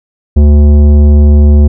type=tone with tanh clipping; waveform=sine; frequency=73.42 Hz; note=D2; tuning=in tune; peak=-3 dBFS; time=0.36-1.68 s; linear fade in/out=10 ms; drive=13 dB; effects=none